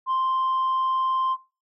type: tone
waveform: sine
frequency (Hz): 1046.5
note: C6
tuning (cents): 0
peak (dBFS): -19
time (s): 0.06-1.37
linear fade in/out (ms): 50
effects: noise-tail reverb RT60 0.3 s tail -18 dB re dry + tanh soft clip ceiling -19 dBFS